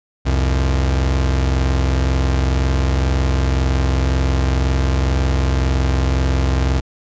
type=tone pair together; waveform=35% pulse; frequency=65.41 / 87.37 Hz; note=C2 / F2; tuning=0 / +1 cents; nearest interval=perfect fourth; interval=501 cents; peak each=-13 / -22 dBFS; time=0.25-6.81 s; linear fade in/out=20 ms; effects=resampled to 16000 Hz